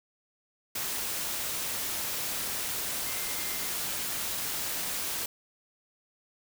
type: tone in noise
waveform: sine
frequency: 2093 Hz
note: C7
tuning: in tune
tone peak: -44 dBFS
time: 3.06-3.67 s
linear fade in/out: 5 ms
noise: white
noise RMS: -33 dBFS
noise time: 0.75-5.26 s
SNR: -14 dB
effects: none